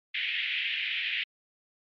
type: band-pass noise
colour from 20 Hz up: white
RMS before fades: -31 dBFS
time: 0.14-1.24 s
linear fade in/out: 10 ms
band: 1900 to 3200 Hz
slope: 48 dB/octave
effects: MP3 48 kbps